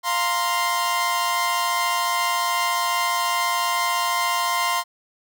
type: chord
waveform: sawtooth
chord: F suspended fourth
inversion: none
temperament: equal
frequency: 698.5 / 932.3 / 1046.5 Hz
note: F5 / Bb5 / C6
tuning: 0 / 0 / 0 cents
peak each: -24 / -24 / -18 dBFS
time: 0.03-4.84 s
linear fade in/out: 50 ms
effects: none